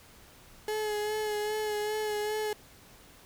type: tone with vibrato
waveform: 35% pulse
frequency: 424.2 Hz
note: G#4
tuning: 37 cents sharp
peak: -28 dBFS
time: 0.68-2.53 s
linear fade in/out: 2 ms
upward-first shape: sine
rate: 2.5 Hz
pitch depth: 26 cents each way
effects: pink hiss -55 dBFS RMS until 3.25 s